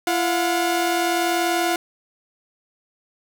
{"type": "tone pair together", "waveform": "sawtooth", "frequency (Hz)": [340, 720.4], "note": ["F4", "F#5"], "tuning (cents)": [-46, -46], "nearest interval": "octave + minor second", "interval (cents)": 1300, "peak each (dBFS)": -18, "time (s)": [0.07, 1.76], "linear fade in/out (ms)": 2, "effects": []}